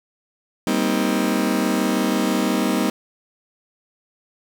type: chord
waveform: 35% pulse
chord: C minor seventh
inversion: second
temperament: just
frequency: 196.22 / 235.5 / 261.6 / 314 Hz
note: G3 / Bb3 / C4 / Eb4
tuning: +2 / +18 / 0 / +16 cents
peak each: -22 / -22 / -23 / -22 dBFS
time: 0.67-2.9 s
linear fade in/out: 2 ms
effects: none